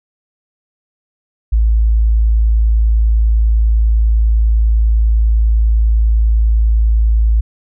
sine tone, 55 Hz, A1, in tune, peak -8 dBFS, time 1.52-7.41 s, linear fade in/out 10 ms, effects none

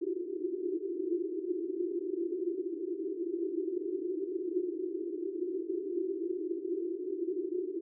white band-pass noise, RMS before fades -35 dBFS, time 0.01-7.81 s, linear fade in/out 10 ms, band 330 to 380 Hz, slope 96 dB/octave, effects none

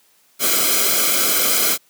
white noise with comb filter, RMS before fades -17 dBFS, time 0.39-1.78 s, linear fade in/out 50 ms, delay 1.1 ms, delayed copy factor -0.8, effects white hiss -57 dBFS RMS until 1.89 s + high-pass 150 Hz 12 dB/octave

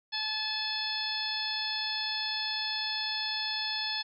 harmonic tone, 864 Hz, A5, 32 cents flat, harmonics 1 / 2 / 3 / 4 / 5 / 6, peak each -41 / -39 / -41 / -36 / -35 / -37 dBFS, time 0.12-4.03 s, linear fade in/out 20 ms, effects none

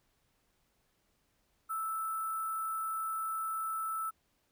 sine tone with sample-and-hold, 1318.5 Hz, E6, in tune, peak -33 dBFS, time 1.69-4.11 s, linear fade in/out 20 ms, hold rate 11025 Hz, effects pink hiss -75 dBFS RMS until 4.51 s

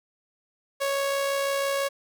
sawtooth tone with amplitude modulation, 554.4 Hz, C#5, in tune, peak -19 dBFS, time 0.8-1.89 s, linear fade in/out 20 ms, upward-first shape sine, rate 66 Hz, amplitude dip 30%, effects none

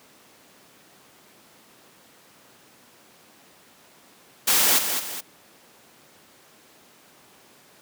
white noise with echo, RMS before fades -19 dBFS, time 4.47-4.79 s, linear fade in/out 10 ms, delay 210 ms, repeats 2, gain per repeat -7 dB, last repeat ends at 5.21 s, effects pink hiss -53 dBFS RMS until 7.81 s + high-pass 200 Hz 12 dB/octave

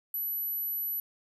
sine tone, 11840 Hz, F#9, in tune, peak -30 dBFS, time 0.14-1 s, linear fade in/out 2 ms, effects none

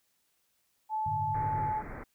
sine tone with pitch glide, 868 to 862.5 Hz, A5 to A5, -24 to -35 cents, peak -29 dBFS, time 0.89-1.83 s, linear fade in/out 50 ms, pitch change -11 cents, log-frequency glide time 1.56-1.62 s
sine chord, G suspended second, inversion none, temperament just, 98 / 110.25 / 147 Hz, G2 / A2 / D3, 0 / +4 / +2 cents, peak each -39 dBFS, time 1.06-1.71 s, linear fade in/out 5 ms
pink low-pass noise, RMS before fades -42 dBFS, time 1.34-2.04 s, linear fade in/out 10 ms, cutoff 2200 Hz, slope 96 dB/octave
effects white hiss -74 dBFS RMS until 2.14 s

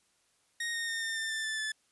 sawtooth tone with pitch steps, 1864.7 / 1846.5 / 1828.4 / 1810.6 / 1792.9 / 1775.4 / 1758 / 1740.8 Hz, A#6 / A#6 / A#6 / A6 / A6 / A6 / A6 / A6, 0 / -17 / -34 / +49 / +32 / +15 / -2 / -19 cents, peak -29 dBFS, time 0.6-1.72 s, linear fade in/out 5 ms, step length 140 ms, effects white hiss -71 dBFS RMS until 1.91 s + resampled to 24000 Hz

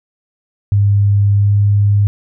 sine tone with pitch glide, 101.2 to 102.02 Hz, G#2 to G#2, -44 to -30 cents, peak -8 dBFS, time 0.72-2.07 s, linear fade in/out 0 ms, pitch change +14 cents, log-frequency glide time 1.36-1.54 s, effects none

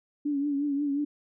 sine tone with vibrato, 285.6 Hz, D4, 48 cents flat, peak -25 dBFS, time 0.25-1.05 s, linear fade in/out 10 ms, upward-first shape triangle, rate 5.6 Hz, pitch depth 66 cents each way, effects none

